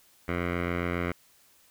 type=tone with low-pass filter; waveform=10% pulse; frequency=87.31 Hz; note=F2; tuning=in tune; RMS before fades=-30 dBFS; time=0.28-1.12 s; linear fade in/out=5 ms; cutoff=2000 Hz; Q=2.8; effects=white hiss -61 dBFS RMS until 1.7 s

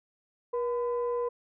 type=tone pair together; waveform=sine; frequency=480.8 / 1012 Hz; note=B4 / B5; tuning=-46 / +42 cents; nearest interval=octave + minor second; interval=1288 cents; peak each=-27 / -35 dBFS; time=0.53-1.29 s; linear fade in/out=10 ms; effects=tanh soft clip ceiling -21 dBFS

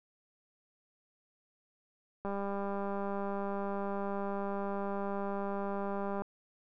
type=click train; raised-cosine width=1 ms; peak=-24 dBFS; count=791; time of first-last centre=2.25-6.22 s; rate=199 Hz; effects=none

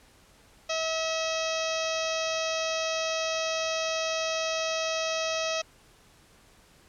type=harmonic tone; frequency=644 Hz; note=E5; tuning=41 cents flat; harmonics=1 / 2 / 3 / 4 / 5 / 6 / 7 / 8 / 9 / 10; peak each=-30 / -36 / -40 / -35 / -38 / -39 / -43 / -39 / -39 / -43 dBFS; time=0.69-5.62 s; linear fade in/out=10 ms; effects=pink hiss -58 dBFS RMS until 6.88 s + low-pass 11000 Hz 12 dB/octave

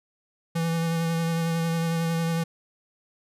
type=tone with vibrato; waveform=square; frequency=165.7 Hz; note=E3; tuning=9 cents sharp; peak=-24 dBFS; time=0.55-2.44 s; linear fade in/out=10 ms; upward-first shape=sine; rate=11 Hz; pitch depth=18 cents each way; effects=resampled to 32000 Hz

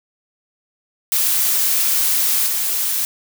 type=noise with level steps; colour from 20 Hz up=blue; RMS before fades=-17 / -20 dBFS; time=1.12-3.05 s; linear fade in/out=0 ms; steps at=2.46 s; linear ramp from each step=20 ms; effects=none

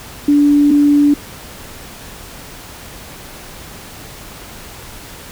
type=tone pair in turn; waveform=sine; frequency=290 / 290 Hz; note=D4 / D4; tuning=-22 / -22 cents; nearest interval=unison; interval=0 cents; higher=neither; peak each=-7 dBFS; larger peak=neither; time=0.28-0.71 / 0.71-1.14 s; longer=neither; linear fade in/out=5 ms; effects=pink hiss -34 dBFS RMS until 5.31 s

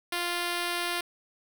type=tone; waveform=5% pulse; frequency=348.9 Hz; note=F4; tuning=2 cents flat; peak=-17 dBFS; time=0.12-1.01 s; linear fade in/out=5 ms; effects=8-bit

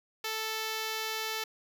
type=tone; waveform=5% pulse; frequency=440 Hz; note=A4; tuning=in tune; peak=-21 dBFS; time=0.24-1.44 s; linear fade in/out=5 ms; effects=none

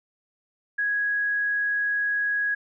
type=tone; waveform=sine; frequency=1661.2 Hz; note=G#6; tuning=in tune; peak=-22 dBFS; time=0.78-2.55 s; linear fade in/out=10 ms; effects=none

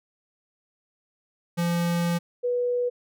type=tone pair in turn; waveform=square / sine; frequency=171.7 / 489.4 Hz; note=F3 / B4; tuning=-29 / -16 cents; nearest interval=octave + tritone; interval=1813 cents; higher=second; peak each=-23 / -22 dBFS; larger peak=second; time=1.57-2.19 / 2.43-2.9 s; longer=first; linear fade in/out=20 ms; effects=none

